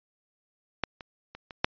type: clicks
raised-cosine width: 0.3 ms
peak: -10 / -25 / -26 / -25 / -6 dBFS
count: 5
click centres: 0.837 / 1.008 / 1.35 / 1.508 / 1.645 s
effects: resampled to 11025 Hz